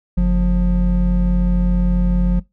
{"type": "tone pair together", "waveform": "triangle", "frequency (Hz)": [47.07, 177.7], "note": ["F#1", "F3"], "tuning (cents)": [30, 30], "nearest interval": "octave + major seventh", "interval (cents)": 2300, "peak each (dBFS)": [-12, -14], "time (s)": [0.17, 2.4], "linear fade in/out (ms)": 10, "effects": ["noise-tail reverb RT60 0.2 s tail -21 dB re dry"]}